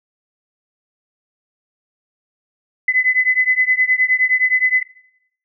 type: beating tone pair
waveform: sine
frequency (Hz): 2014 / 2023.6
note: B6 / B6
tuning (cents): +33 / +42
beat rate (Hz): 9.6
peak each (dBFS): -16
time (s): 2.88-4.83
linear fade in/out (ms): 5
effects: noise-tail reverb RT60 0.7 s tail -18 dB re dry